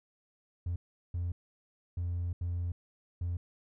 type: tone bursts at uneven times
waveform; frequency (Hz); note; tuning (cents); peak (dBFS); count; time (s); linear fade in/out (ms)
triangle; 87.31; F2; 0; -28; 5; 0.66-0.76 / 1.14-1.32 / 1.97-2.33 / 2.41-2.72 / 3.21-3.37; 5
effects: tanh soft clip ceiling -27 dBFS